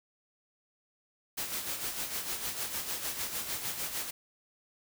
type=noise with tremolo; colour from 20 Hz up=white; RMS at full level=-34 dBFS; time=1.37-4.11 s; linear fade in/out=10 ms; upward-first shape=sine; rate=6.6 Hz; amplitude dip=55%; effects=none